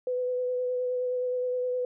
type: tone with vibrato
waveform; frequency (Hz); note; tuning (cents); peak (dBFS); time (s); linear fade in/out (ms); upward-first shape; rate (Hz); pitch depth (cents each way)
sine; 500; B4; +21; -26; 0.07-1.85; 2; sine; 9.6; 16
effects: none